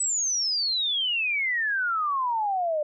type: exponential sweep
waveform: sine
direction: down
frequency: 8060 to 587.3 Hz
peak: -23 dBFS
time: 0-2.83 s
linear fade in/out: 5 ms
effects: none